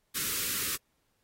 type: band-stop noise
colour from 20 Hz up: white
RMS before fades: -32 dBFS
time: 0.14-0.77 s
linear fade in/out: 20 ms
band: 500 to 1100 Hz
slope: 48 dB/octave
effects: pink hiss -75 dBFS RMS until 1.23 s + AAC 48 kbps